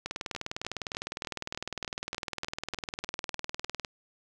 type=two click trains; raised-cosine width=0.2 ms; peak=-16 / -20 dBFS; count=76 / 12; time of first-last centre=0.06-3.848 / 0.35-3.643 s; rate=19.8 / 3.34 Hz; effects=none